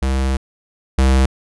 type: tone pair in turn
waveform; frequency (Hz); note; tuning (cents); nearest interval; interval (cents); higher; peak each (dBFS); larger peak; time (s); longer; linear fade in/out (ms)
square; 66.2 / 65.89; C2 / C2; +21 / +13; unison; 8; first; -16 / -11; second; 0.02-0.37 / 0.98-1.26; first; 5
effects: resampled to 24000 Hz